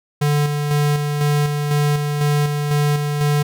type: tone with tremolo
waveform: square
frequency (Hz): 146.83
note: D3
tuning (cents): 0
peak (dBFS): -15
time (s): 0.21-3.43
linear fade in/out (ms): 10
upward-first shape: square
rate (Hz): 2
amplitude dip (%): 40
effects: none